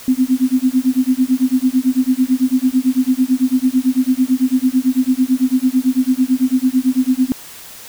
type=tone with tremolo; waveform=sine; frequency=257.4 Hz; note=C4; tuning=28 cents flat; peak=-8 dBFS; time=0.08-7.32 s; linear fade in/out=0 ms; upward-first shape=sine; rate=9 Hz; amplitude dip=100%; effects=white hiss -36 dBFS RMS until 7.88 s